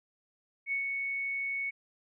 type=tone with ADSR envelope; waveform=sine; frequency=2217 Hz; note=C#7; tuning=in tune; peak=-28 dBFS; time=0.66-1.71 s; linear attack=61 ms; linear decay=110 ms; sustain=-3 dB; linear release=19 ms; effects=none